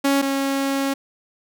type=tone pair in turn; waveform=sawtooth; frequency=277.2 / 274 Hz; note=C#4 / C#4; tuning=0 / -20 cents; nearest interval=unison; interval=20 cents; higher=first; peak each=-12 / -16 dBFS; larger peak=first; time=0.04-0.22 / 0.22-0.94 s; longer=second; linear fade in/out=10 ms; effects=none